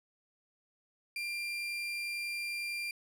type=tone; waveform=35% pulse; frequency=2383 Hz; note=D7; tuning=25 cents sharp; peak=-33 dBFS; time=1.16-2.91 s; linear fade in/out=2 ms; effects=low-pass 12000 Hz 12 dB/octave